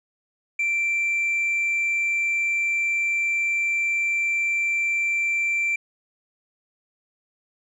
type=tone with tanh clipping; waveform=sine; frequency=2349 Hz; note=D7; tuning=in tune; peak=-21 dBFS; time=0.59-5.76 s; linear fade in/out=5 ms; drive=1 dB; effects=none